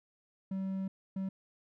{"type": "tone bursts at uneven times", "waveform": "triangle", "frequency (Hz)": 191.6, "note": "G3", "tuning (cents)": -39, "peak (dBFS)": -31, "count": 2, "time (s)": [[0.51, 0.88], [1.16, 1.29]], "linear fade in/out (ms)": 5, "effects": []}